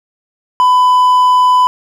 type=tone; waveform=triangle; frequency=1001 Hz; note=B5; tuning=23 cents sharp; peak=-4 dBFS; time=0.6-1.67 s; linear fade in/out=0 ms; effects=none